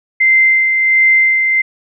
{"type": "tone with tremolo", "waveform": "sine", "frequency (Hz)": 2081, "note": "C7", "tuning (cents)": -10, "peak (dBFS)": -6, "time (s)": [0.2, 1.62], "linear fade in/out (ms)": 10, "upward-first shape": "sine", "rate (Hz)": 1.4, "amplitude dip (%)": 40, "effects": []}